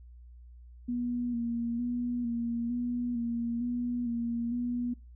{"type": "tone with vibrato", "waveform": "sine", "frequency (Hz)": 238.4, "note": "A#3", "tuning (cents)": 39, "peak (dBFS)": -29, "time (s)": [0.88, 4.94], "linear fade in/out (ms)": 10, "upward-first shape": "square", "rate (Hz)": 1.1, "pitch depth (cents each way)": 30, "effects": ["noise-tail reverb RT60 0.3 s tail -23 dB re dry", "added 60 Hz sine -48 dBFS peak until 5.15 s"]}